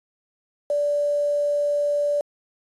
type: tone with quantisation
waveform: sine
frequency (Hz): 582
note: D5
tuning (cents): -16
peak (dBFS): -19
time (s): 0.7-2.21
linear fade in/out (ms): 2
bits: 7
effects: resampled to 24000 Hz